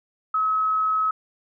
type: tone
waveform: sine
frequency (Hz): 1283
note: E6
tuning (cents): -47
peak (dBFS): -19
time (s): 0.34-1.11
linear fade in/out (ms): 5
effects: none